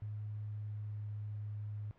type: tone with pitch glide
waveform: sine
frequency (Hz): 105.4 to 104.73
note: G#2 to G#2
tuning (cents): +26 to +15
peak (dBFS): -39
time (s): 0.02-1.91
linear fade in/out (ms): 0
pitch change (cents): -11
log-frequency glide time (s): 0.31-1.1
effects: pink hiss -67 dBFS RMS until 1.98 s + low-pass 2000 Hz 12 dB/octave